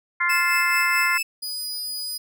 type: harmonic tone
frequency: 349.2 Hz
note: F4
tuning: in tune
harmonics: 3 / 4 / 5 / 6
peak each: -26 / -25 / -26 / -22 dBFS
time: 0.2-1.18 s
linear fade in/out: 10 ms
type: tone with tremolo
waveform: sawtooth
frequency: 2623 Hz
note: E7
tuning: 9 cents flat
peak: -19 dBFS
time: 0.29-1.23 s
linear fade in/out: 10 ms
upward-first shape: sine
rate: 4.6 Hz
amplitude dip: 45%
type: tone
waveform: sawtooth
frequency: 4949 Hz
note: D#8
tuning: 10 cents flat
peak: -25 dBFS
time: 1.42-2.18 s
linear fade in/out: 10 ms
effects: none